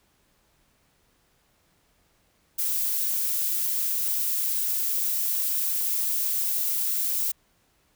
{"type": "noise", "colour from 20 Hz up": "violet", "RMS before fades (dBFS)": -26, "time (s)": [2.58, 7.32], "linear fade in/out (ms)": 10, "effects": ["pink hiss -66 dBFS RMS until 7.95 s"]}